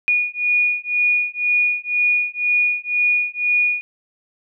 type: beating tone pair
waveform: sine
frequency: 2450 / 2452 Hz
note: D#7 / D#7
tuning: -27 / -26 cents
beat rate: 2 Hz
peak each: -19 dBFS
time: 0.08-3.81 s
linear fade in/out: 0 ms
effects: none